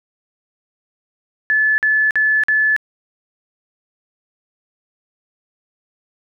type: tone bursts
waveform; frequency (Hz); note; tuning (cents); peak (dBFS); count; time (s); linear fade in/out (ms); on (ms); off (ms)
sine; 1730; A6; -30; -12; 4; 1.5-2.764; 0; 280; 48
effects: none